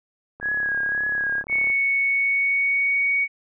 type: click train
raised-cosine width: 1 ms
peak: -25 dBFS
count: 46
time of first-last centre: 0.4-1.701 s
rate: 34.6 Hz
type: tone with vibrato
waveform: sine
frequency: 1657 Hz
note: G#6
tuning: 4 cents flat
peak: -21 dBFS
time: 0.41-1.44 s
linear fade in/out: 50 ms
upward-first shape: triangle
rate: 1.9 Hz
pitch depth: 35 cents each way
type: tone with pitch glide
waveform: sine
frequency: 2217 to 2239 Hz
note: C#7 to C#7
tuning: 0 to +17 cents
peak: -18 dBFS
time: 1.48-3.28 s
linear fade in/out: 50 ms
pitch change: +17 cents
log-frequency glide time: 2.03-3.03 s
effects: none